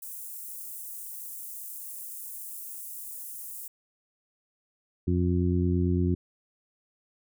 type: high-pass noise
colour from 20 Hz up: white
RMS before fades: -40 dBFS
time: 0.02-3.68 s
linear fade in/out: 5 ms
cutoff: 8500 Hz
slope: 24 dB/octave
type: harmonic tone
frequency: 88.9 Hz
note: F2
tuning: 31 cents sharp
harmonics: 1 / 2 / 3 / 4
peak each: -25 / -28 / -30 / -31 dBFS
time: 5.07-6.15 s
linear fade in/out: 10 ms
effects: none